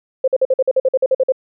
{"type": "tone bursts", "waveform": "sine", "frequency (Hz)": 523.3, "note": "C5", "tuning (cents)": 0, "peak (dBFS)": -10, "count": 13, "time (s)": [0.24, 1.322], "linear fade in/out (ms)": 5, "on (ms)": 38, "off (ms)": 49, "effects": []}